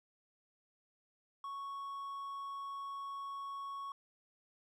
triangle tone, 1108.7 Hz, C#6, in tune, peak -39 dBFS, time 1.44-3.92 s, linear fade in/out 2 ms, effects none

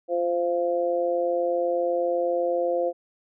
sine tone with amplitude modulation, 520 Hz, C5, 11 cents flat, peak -17 dBFS, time 0.08-2.93 s, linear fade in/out 50 ms, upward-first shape sine, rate 172 Hz, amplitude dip 100%, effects none

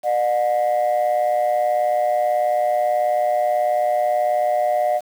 sine tone pair together, 603.6 / 722 Hz, D5 / F#5, +47 / -43 cents, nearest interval minor third, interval 310 cents, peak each -17 dBFS, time 0.03-5.01 s, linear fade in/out 50 ms, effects tanh soft clip ceiling -13 dBFS + 7-bit

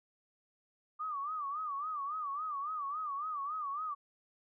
sine tone with vibrato, 1185 Hz, D6, 15 cents sharp, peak -35 dBFS, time 0.99-3.95 s, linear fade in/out 20 ms, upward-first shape sine, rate 3.6 Hz, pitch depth 130 cents each way, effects none

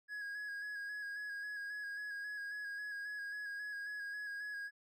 triangle tone with vibrato, 1660 Hz, G#6, 1 cent flat, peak -39 dBFS, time 0.08-4.71 s, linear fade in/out 50 ms, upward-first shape square, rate 3.7 Hz, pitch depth 23 cents each way, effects none

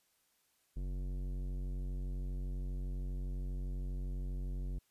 sine tone with tanh clipping, 46.25 Hz, F#1, in tune, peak -38 dBFS, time 0.76-4.79 s, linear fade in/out 10 ms, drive 15 dB, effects white hiss -75 dBFS RMS until 4.9 s + resampled to 32000 Hz

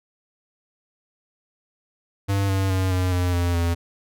square tone with pitch steps, 98.8 / 96.38 / 94.01 / 91.71 / 89.46 / 87.26 / 85.12 Hz, G2 / G2 / F#2 / F#2 / F2 / F2 / F2, +14 / -29 / +28 / -15 / +42 / -1 / -44 cents, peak -20 dBFS, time 2.28-3.75 s, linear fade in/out 20 ms, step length 210 ms, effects none

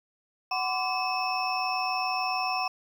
sine tone cluster, 746 / 1023 / 1150 / 2588 / 5370 Hz, F#5 / C6 / D6 / E7 / E8, +14 / -39 / -37 / -32 / +31 cents, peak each -30 / -33 / -35 / -33 / -34 dBFS, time 0.51-2.68 s, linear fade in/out 5 ms, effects 9-bit

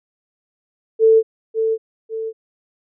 sine tone with echo, 445 Hz, A4, 20 cents sharp, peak -8 dBFS, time 0.99-1.23 s, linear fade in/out 50 ms, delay 550 ms, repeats 2, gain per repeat -7 dB, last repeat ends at 2.33 s, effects none

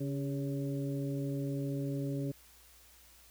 harmonic tone with a mistuned harmonic, 140 Hz, C#3, 18 cents sharp, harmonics 1 / 2 / 3 / 4, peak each -35 / -37 / -43 / -45 dBFS, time 0-2.32 s, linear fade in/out 10 ms, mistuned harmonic 3, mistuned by -54 cents, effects added 60 Hz sine -64 dBFS peak until 3.3 s + white hiss -60 dBFS RMS until 3.3 s

